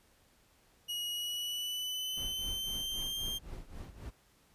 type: tone with pitch glide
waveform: 40% pulse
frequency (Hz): 2900 to 3181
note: F#7 to G7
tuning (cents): -35 to +25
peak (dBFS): -34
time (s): 0.88-3.39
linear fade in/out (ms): 20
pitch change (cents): +160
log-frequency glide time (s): 1.13-3.2
type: noise with tremolo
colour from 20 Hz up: brown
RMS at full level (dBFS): -41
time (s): 2.16-4.11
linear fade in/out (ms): 20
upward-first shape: triangle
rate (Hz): 3.8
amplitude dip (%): 90
effects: pink hiss -67 dBFS RMS until 4.54 s + resampled to 32000 Hz